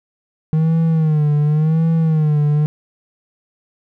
triangle tone with vibrato, 155.56 Hz, D#3, in tune, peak -10 dBFS, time 0.53-2.66 s, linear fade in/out 0 ms, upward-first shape sine, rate 0.91 Hz, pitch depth 91 cents each way, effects none

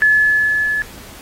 sine tone with level ramp, 1717 Hz, A6, 43 cents flat, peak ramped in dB -8 to -16 dBFS, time 0.02-0.82 s, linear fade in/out 0 ms, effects pink hiss -38 dBFS RMS until 1.21 s + AAC 48 kbps

